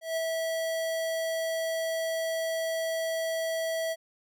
square tone with ADSR envelope, 652 Hz, E5, 19 cents flat, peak -27 dBFS, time 0.01-3.96 s, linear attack 160 ms, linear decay 10 ms, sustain -2 dB, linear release 43 ms, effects none

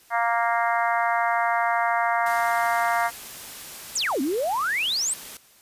harmonic tone, 233.1 Hz, A#3, in tune, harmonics 3 / 4 / 5 / 6 / 7 / 8 / 9, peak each -24 / -26 / -28 / -30 / -31 / -32 / -33 dBFS, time 0.1-3.11 s, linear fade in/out 50 ms
white noise, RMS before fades -39 dBFS, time 2.26-5.37 s, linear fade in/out 2 ms
sine exponential two-way sweep, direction down then up, 8870 to 250.4 to 8870 Hz, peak -22 dBFS, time 3.95-5.14 s, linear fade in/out 10 ms, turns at 4.21 s
effects white hiss -55 dBFS RMS until 5.61 s + resampled to 32000 Hz

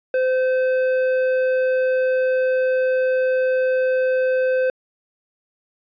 sine tone with hard clipping, 515 Hz, C5, 28 cents flat, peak -18 dBFS, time 0.14-4.7 s, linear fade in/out 2 ms, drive 8 dB, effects resampled to 11025 Hz

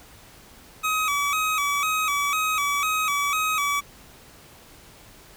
25% pulse tone with vibrato, 1202 Hz, D6, 40 cents sharp, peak -18 dBFS, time 0.83-3.81 s, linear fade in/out 20 ms, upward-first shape square, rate 2 Hz, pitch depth 87 cents each way, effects pink hiss -49 dBFS RMS until 5.36 s

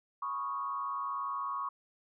sine tone with frequency modulation, 1108.7 Hz, C#6, in tune, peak -33 dBFS, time 0.22-1.69 s, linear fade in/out 5 ms, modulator 122 Hz, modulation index 0.82, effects none

